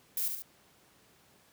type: noise with echo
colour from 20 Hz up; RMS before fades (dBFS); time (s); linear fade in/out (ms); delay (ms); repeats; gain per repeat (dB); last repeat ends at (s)
violet; -32; 0.17-0.28; 2; 71; 2; -5; 0.422
effects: pink hiss -63 dBFS RMS until 1.52 s + high-pass 100 Hz 12 dB/octave